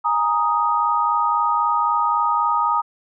sine chord, Ab suspended second, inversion none, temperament just, 830.6 / 934.4 / 1245.9 Hz, Ab5 / Bb5 / Eb6, 0 / +4 / +2 cents, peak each -25 / -20 / -19 dBFS, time 0.04-2.82 s, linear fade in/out 20 ms, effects none

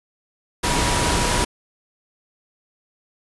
sine tone in noise, 965 Hz, B5, 40 cents flat, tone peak -26 dBFS, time 0.63-1.45 s, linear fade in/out 10 ms, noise pink, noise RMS -20 dBFS, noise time 0.63-1.45 s, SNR -9 dB, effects resampled to 24000 Hz

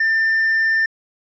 sine tone with hard clipping, 1791 Hz, A6, 30 cents sharp, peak -15 dBFS, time 0-0.86 s, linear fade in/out 5 ms, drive 2 dB, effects resampled to 16000 Hz

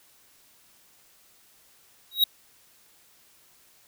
square tone with exponential growth, 3818 Hz, A#7, 41 cents sharp, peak -14 dBFS, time 2.11-2.24 s, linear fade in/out 5 ms, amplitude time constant 28 ms, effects white hiss -59 dBFS RMS until 3.87 s

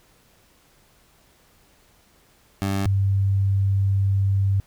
20% pulse / sine tone pair in turn, 98 / 98 Hz, G2 / G2, 0 / 0 cents, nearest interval unison, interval 0 cents, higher neither, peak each -17 dBFS, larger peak neither, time 2.62-2.86 / 2.86-4.6 s, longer second, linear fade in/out 0 ms, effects pink hiss -58 dBFS RMS until 4.66 s

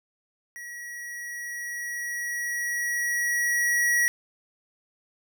square tone with level ramp, 1917 Hz, A#6, 48 cents sharp, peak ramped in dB -38 to -20 dBFS, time 0.56-4.08 s, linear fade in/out 0 ms, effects none

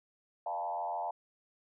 sine tone with frequency modulation, 784 Hz, G5, in tune, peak -33 dBFS, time 0.46-1.11 s, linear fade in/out 5 ms, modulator 87.1 Hz, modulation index 1.8, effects none

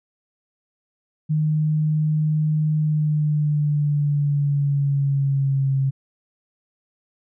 sine tone with pitch glide, 153.8 to 135.45 Hz, D#3 to C#3, -20 to -40 cents, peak -17 dBFS, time 1.29-5.91 s, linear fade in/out 20 ms, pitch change -220 cents, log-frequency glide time 2.76-5.77 s, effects none

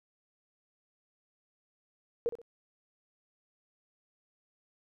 sine tone with echo, 470 Hz, A#4, 14 cents sharp, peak -26 dBFS, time 2.26-2.29 s, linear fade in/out 0 ms, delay 63 ms, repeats 2, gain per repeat -11 dB, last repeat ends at 2.416 s, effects none

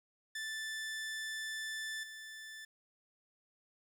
sawtooth tone with level steps, 1760 Hz, A6, in tune, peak -35 / -43 dBFS, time 0.35-2.65 s, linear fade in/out 5 ms, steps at 2.03 s, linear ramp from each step 5 ms, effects low-pass 11000 Hz 12 dB/octave + 11-bit

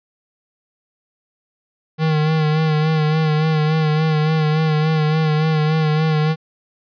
square tone with vibrato, 155.56 Hz, D#3, in tune, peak -15 dBFS, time 1.98-6.36 s, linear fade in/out 50 ms, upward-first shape sine, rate 3.5 Hz, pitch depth 39 cents each way, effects resampled to 11025 Hz

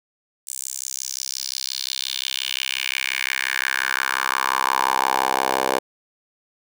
10% pulse tone with high-pass filter sweep, 65.7 Hz, C2, 8 cents sharp, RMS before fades -24 dBFS, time 0.47-5.79 s, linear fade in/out 5 ms, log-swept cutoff 8200 to 590 Hz, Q 3.1, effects none

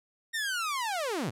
sawtooth linear sweep, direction down, 1864.7 to 86.2 Hz, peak -26 dBFS, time 0.33-1.31 s, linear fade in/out 20 ms, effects low-pass 12000 Hz 12 dB/octave

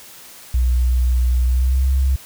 sine tone with pitch glide, 61.74 to 66.55 Hz, B1 to C2, 0 to +30 cents, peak -13 dBFS, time 0.54-2.16 s, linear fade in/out 5 ms, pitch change +130 cents, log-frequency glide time 1.45-1.9 s, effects white hiss -41 dBFS RMS until 2.25 s

